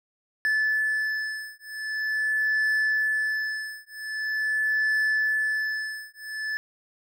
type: beating tone pair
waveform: triangle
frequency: 1738 / 1738.44 Hz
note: A6 / A6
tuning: -22 / -21 cents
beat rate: 0.44 Hz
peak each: -25 dBFS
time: 0.45-6.57 s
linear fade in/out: 0 ms
effects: none